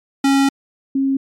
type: tone pair in turn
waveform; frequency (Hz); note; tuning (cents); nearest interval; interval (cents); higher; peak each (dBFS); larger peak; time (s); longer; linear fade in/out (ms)
square / sine; 274.5 / 270.6; C#4 / C#4; -17 / -42; unison; 25; first; -12 / -14; first; 0.24-0.49 / 0.95-1.17; first; 5
effects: low-pass 10000 Hz 12 dB/octave + MP3 96 kbps

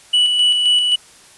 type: tone with tremolo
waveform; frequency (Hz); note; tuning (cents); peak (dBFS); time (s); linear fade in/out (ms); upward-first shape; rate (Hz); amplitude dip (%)
triangle; 2953; F#7; -4; -9; 0.13-0.96; 10; square; 3.8; 35
effects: white hiss -45 dBFS RMS until 1.37 s + resampled to 24000 Hz

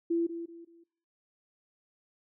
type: tone with echo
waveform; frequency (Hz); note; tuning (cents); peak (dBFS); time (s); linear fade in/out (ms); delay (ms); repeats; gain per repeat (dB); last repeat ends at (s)
sine; 336.7; E4; +37; -25; 0.1-0.27; 10; 190; 3; -10; 0.84
effects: noise-tail reverb RT60 0.7 s tail -23 dB re dry

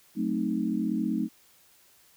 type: chord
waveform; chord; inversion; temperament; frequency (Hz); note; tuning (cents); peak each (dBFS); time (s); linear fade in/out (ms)
sine; F# diminished seventh; none; equal; 185 / 220 / 261.6 / 311.1; F#3 / A3 / C4 / Eb4; 0 / 0 / 0 / 0; -33 / -29 / -32 / -31; 0.15-1.29; 50
effects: white hiss -60 dBFS RMS until 2.16 s

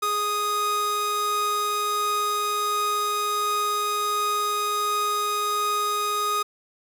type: tone pair together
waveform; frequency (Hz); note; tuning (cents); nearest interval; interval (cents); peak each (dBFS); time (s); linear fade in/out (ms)
45% pulse; 415.3 / 1244.5; G#4 / D#6; 0 / 0; octave + perfect fifth; 1900; -32 / -23; 0.02-6.43; 10
effects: none

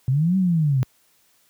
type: linear two-way sweep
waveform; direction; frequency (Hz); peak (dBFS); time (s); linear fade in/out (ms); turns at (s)
sine; up then down; 123.47 to 193.2 to 123.47; -16; 0.08-0.83; 0; 0.37
effects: white hiss -61 dBFS RMS until 1.49 s + high-pass 60 Hz 12 dB/octave

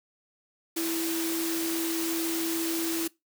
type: tone in noise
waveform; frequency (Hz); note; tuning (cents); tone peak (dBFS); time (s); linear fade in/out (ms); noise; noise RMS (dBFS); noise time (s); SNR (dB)
sine; 330; E4; +2; -28; 0.76-3.08; 10; white; -33; 0.76-3.08; +2
effects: noise-tail reverb RT60 0.2 s tail -22 dB re dry + high-pass 200 Hz 12 dB/octave

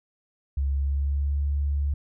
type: tone with pitch glide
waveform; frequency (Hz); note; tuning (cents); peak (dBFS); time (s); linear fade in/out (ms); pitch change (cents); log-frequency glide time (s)
sine; 69 to 71.39; C#2 to D2; -7 to -48; -22; 0.57-1.94; 5; +59; 0.7-1.4
effects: none

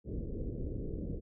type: low-pass noise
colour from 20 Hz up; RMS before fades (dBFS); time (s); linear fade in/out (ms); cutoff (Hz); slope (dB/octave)
pink; -38; 0.04-1.21; 50; 490; 48
effects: none

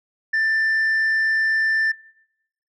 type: tone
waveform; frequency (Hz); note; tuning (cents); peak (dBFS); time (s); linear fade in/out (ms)
sine; 1776; A6; +16; -15; 0.33-1.92; 10
effects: noise-tail reverb RT60 0.8 s tail -22 dB re dry + tanh soft clip ceiling -16 dBFS

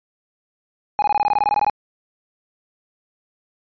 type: tone bursts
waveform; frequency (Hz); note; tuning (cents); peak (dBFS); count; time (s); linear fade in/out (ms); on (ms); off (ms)
triangle; 830.6; G#5; 0; -12; 14; 0.99-1.698; 0; 32; 20
effects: resampled to 11025 Hz

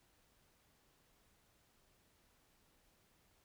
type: silence
effects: pink hiss -73 dBFS RMS until 3.44 s

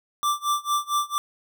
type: tone with tremolo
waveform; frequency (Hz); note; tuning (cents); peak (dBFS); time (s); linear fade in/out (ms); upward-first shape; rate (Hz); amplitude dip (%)
square; 1175; D6; +1; -20; 0.23-1.18; 0; sine; 4.4; 95
effects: none

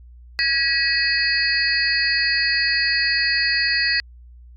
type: tone cluster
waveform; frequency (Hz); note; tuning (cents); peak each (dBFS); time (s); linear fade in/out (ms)
sine; 1652 / 1928 / 2546 / 4388 / 4815; G#6 / B6 / D#7 / C#8 / D8; -10 / -42 / +39 / -18 / +42; -26 / -21 / -26 / -23 / -24; 0.39-4; 0
effects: added 60 Hz sine -41 dBFS peak until 4.56 s + AAC 48 kbps

